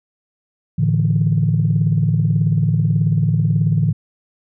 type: chord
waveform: sine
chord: A suspended fourth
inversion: none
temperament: just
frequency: 110 / 146.67 / 165 Hz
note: A2 / D3 / E3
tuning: 0 / -2 / +2 cents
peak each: -17 dBFS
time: 0.78-3.93 s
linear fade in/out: 10 ms
effects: tanh soft clip ceiling -5 dBFS